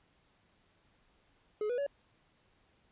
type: tone with pitch steps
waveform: triangle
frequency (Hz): 423.3 / 489.1 / 565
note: G#4 / B4 / C#5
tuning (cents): +33 / -17 / +33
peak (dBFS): -29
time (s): 1.61-1.865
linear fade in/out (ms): 2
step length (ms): 85
effects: pink hiss -70 dBFS RMS until 2.91 s + resampled to 8000 Hz